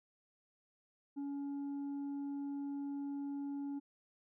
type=tone with tanh clipping; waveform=triangle; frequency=281.8 Hz; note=C#4; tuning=29 cents sharp; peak=-39 dBFS; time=1.16-3.8 s; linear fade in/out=20 ms; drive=8 dB; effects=none